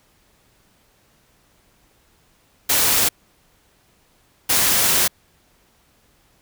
white noise bursts at uneven times, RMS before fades -17 dBFS, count 2, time 2.69-3.09 / 4.49-5.08 s, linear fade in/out 10 ms, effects pink hiss -59 dBFS RMS until 6.41 s

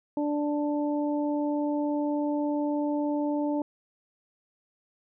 harmonic tone, 293.9 Hz, D4, 1 cent sharp, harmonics 1 / 2 / 3, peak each -26 / -32 / -36 dBFS, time 0.17-3.62 s, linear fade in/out 2 ms, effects none

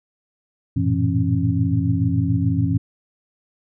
sine tone cluster, 93.4 / 110.9 / 117.9 / 167.2 / 272.7 Hz, F#2 / A2 / A#2 / E3 / C#4, +17 / +14 / +20 / +25 / -28 cents, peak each -23 dBFS, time 0.76-2.78 s, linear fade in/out 10 ms, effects none

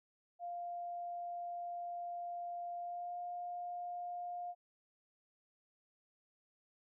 sine tone with pitch glide, 698.5 to 706.6 Hz, F5 to F5, 0 to +20 cents, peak -40 dBFS, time 0.39-4.55 s, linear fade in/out 50 ms, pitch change +20 cents, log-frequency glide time 2.76-3.18 s, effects none

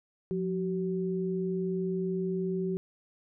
sine tone pair together, 178.08 / 379.3 Hz, F3 / F#4, +34 / +43 cents, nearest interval octave + minor second, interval 1309 cents, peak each -31 / -31 dBFS, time 0.31-2.77 s, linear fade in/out 0 ms, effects none

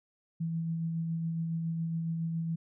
sine tone with tremolo, 164.6 Hz, E3, 2 cents flat, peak -29 dBFS, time 0.4-2.56 s, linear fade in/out 10 ms, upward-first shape sine, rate 7.2 Hz, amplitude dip 25%, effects none

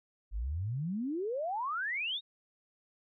sine exponential sweep, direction up, 46.25 to 3838 Hz, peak -32 dBFS, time 0.31-2.21 s, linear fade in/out 50 ms, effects none

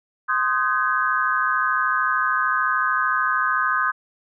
sine chord, Ab major seventh, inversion first, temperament equal with one note detuned, 1046.5 / 1244.5 / 1527.8 / 1661.2 Hz, C6 / Eb6 / G6 / Ab6, 0 / 0 / -45 / 0 cents, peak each -25 / -22 / -23 / -27 dBFS, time 0.28-3.92 s, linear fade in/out 20 ms, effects none

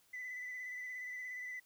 sine tone with vibrato, 2000 Hz, B6, 21 cents sharp, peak -40 dBFS, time 0.13-1.6 s, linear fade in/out 10 ms, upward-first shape square, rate 17 Hz, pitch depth 21 cents each way, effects tanh soft clip ceiling -39 dBFS + white hiss -70 dBFS RMS until 1.65 s

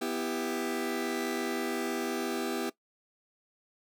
sawtooth chord, E minor, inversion second, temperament just, 247.2 / 329.6 / 395.6 Hz, B3 / E4 / G4, +2 / 0 / +16 cents, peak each -31 dBFS, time 0.01-2.7 s, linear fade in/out 10 ms, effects noise-tail reverb RT60 0.1 s tail -18 dB re dry

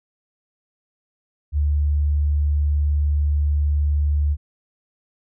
sine tone, 73.42 Hz, D2, in tune, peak -16 dBFS, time 1.52-4.37 s, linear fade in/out 50 ms, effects none

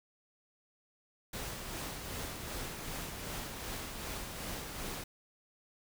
pink noise with tremolo, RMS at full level -40 dBFS, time 1.33-5.04 s, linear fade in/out 5 ms, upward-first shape sine, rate 2.6 Hz, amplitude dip 35%, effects none

